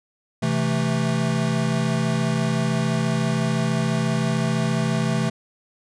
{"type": "chord", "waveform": "square", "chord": "A minor", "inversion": "first", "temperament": "equal", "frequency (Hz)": [130.81, 164.81, 220], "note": ["C3", "E3", "A3"], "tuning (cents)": [0, 0, 0], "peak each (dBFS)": -25, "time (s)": [0.42, 5.3], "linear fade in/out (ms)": 10, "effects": ["resampled to 22050 Hz"]}